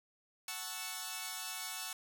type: chord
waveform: 5% pulse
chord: F# minor seventh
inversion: none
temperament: equal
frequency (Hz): 740 / 880 / 1108.7 / 1318.5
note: F#5 / A5 / C#6 / E6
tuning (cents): 0 / 0 / 0 / 0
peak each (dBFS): -34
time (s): 0.48-1.93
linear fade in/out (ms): 2
effects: none